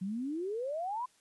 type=exponential sweep; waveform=sine; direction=up; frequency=180 to 1032 Hz; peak=-33 dBFS; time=0.01-1.06 s; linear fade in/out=10 ms; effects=white hiss -67 dBFS RMS until 1.2 s + resampled to 24000 Hz